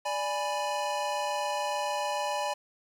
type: chord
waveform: square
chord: G# diminished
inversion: second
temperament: equal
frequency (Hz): 587.3 / 830.6 / 987.8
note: D5 / G#5 / B5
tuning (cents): 0 / 0 / 0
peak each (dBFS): -34 / -33 / -35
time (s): 0.05-2.54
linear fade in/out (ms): 10
effects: low-pass 9000 Hz 12 dB/octave + 9-bit